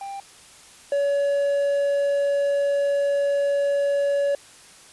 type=tone pair in turn; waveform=triangle; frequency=792 / 565.6 Hz; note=G5 / C#5; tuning=+18 / +35 cents; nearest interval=tritone; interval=583 cents; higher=first; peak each=-29 / -17 dBFS; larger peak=second; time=0.01-0.2 / 0.92-4.35 s; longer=second; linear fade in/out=2 ms; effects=white hiss -48 dBFS RMS until 4.92 s + resampled to 24000 Hz